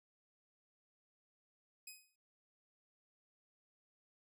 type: tone with exponential decay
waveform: 10% pulse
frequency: 2517 Hz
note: D#7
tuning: 19 cents sharp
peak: -38 dBFS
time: 1.87-2.16 s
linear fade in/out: 5 ms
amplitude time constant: 63 ms
effects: none